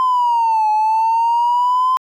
triangle exponential two-way sweep, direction down then up, 1035 to 851 to 1035 Hz, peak -9 dBFS, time 0-1.97 s, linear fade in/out 0 ms, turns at 0.7 s, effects tanh soft clip ceiling -9 dBFS

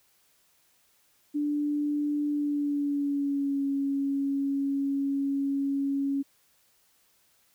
sine tone with pitch glide, 293.6 to 277.3 Hz, D4 to C#4, 0 to +1 cents, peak -25 dBFS, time 1.34-6.23 s, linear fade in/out 20 ms, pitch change -99 cents, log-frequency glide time 2.29-3.65 s, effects white hiss -66 dBFS RMS until 7.54 s

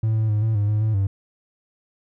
triangle tone with pitch steps, 110.5 / 109.9 / 105.7 / 111.1 / 102.9 / 106.2 / 109.3 / 98 Hz, A2 / A2 / G#2 / A2 / G#2 / G#2 / A2 / G2, +8 / -2 / +31 / +17 / -16 / +39 / -11 / 0 cents, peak -15 dBFS, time 0.03-1.07 s, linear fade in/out 5 ms, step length 130 ms, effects tanh soft clip ceiling -11 dBFS

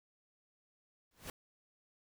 pink noise with exponential growth, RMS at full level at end -41 dBFS, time 1.11-1.3 s, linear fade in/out 2 ms, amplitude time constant 40 ms, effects none

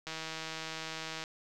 click train, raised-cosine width 0.2 ms, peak -22 dBFS, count 188, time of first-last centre 0.07-1.239 s, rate 160 Hz, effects none

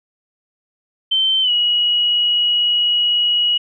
sine tone with pitch glide, 3100 to 2909 Hz, G7 to F#7, -20 to -30 cents, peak -13 dBFS, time 1.11-3.58 s, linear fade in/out 10 ms, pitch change -110 cents, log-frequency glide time 1.42-1.51 s, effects none

